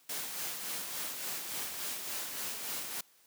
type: noise with tremolo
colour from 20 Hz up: white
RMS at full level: -37 dBFS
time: 0.09-3.01 s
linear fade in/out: 5 ms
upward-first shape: sine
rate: 3.5 Hz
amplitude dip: 40%
effects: white hiss -65 dBFS RMS until 3.26 s + high-pass 150 Hz 12 dB/octave